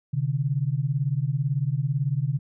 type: beating tone pair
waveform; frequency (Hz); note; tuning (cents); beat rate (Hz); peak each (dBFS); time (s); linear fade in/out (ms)
sine; 130 / 148; C3 / D3; -11 / +14; 18; -25; 0.13-2.39; 10
effects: none